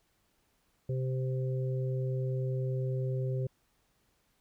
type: harmonic tone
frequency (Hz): 130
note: C3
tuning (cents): -11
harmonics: 1 / 3 / 4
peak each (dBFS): -30 / -39 / -41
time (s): 0.89-3.47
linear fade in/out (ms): 5
effects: pink hiss -73 dBFS RMS until 4.4 s